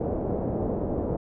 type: low-pass noise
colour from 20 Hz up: white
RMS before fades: -28 dBFS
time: 0-1.17 s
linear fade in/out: 10 ms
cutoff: 570 Hz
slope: 24 dB/octave
effects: none